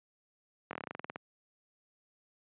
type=slowing click train; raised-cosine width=0.5 ms; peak=-23 dBFS; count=13; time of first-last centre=0.71-1.159 s; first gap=21 ms; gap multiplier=1.1; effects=high-pass 150 Hz 12 dB/octave + resampled to 8000 Hz